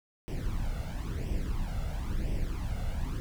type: noise with flanger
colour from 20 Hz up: brown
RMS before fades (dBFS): -32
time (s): 0.28-3.2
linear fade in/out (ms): 0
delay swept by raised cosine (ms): 0.36 to 1.46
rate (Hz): 0.98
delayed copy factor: +0.7
effects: none